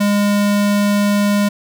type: tone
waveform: square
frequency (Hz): 204.3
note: G#3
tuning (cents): -28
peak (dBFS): -13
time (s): 0-1.49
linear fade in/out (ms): 10
effects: none